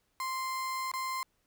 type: tone with dropouts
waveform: 35% pulse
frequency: 1045 Hz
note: C6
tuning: 2 cents flat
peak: -31 dBFS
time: 0.2-1.23 s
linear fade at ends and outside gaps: 1 ms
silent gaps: 0.916-0.937 s
effects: pink hiss -75 dBFS RMS until 1.46 s